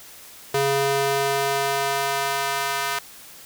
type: tone with high-pass filter sweep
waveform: square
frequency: 138.59 Hz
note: C#3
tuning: in tune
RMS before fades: -23 dBFS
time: 0.54-2.99 s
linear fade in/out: 5 ms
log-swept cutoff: 360 to 1100 Hz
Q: 1.1
effects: white hiss -44 dBFS RMS until 3.45 s